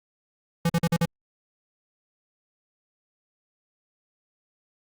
square tone bursts, 168.4 Hz, E3, 37 cents sharp, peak -20 dBFS, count 5, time 0.65-1.055 s, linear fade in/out 5 ms, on 45 ms, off 45 ms, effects Opus 48 kbps

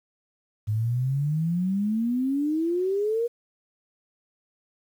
sine exponential sweep, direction up, 103.83 to 480 Hz, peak -22 dBFS, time 0.67-3.28 s, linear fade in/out 20 ms, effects 9-bit

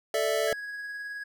square chord, A suspended fourth, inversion none, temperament equal, 440 / 587.3 / 659.3 Hz, A4 / D5 / E5, 0 / 0 / 0 cents, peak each -30 dBFS, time 0.14-0.53 s, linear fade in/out 2 ms
triangle tone with tremolo, 1661.2 Hz, G#6, in tune, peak -32 dBFS, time 0.47-1.24 s, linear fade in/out 10 ms, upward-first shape sine, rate 19 Hz, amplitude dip 25%
click, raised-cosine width 3 ms, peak -31 dBFS, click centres 0.526 s
effects none

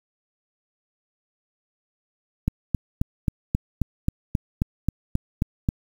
click train, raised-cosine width 5 ms, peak -8 dBFS, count 13, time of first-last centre 2.48-5.689 s, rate 3.74 Hz, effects 7-bit

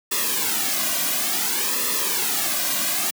white noise with flanger, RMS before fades -23 dBFS, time 0.11-3.11 s, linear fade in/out 10 ms, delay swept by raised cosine 1.3 to 2.3 ms, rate 0.57 Hz, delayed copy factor -0.85, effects high-pass 200 Hz 12 dB/octave

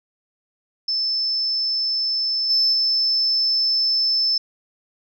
sine tone with level steps, 5270 Hz, E8, 1 cent flat, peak -19 / -14 / -16 dBFS, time 0.88-4.38 s, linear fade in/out 5 ms, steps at 2.49 / 2.72 s, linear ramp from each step 20 ms, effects tanh soft clip ceiling -10 dBFS

